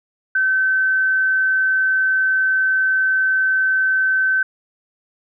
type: tone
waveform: sine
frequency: 1535 Hz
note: G6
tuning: 37 cents flat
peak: -14 dBFS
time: 0.35-4.43 s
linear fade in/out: 5 ms
effects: none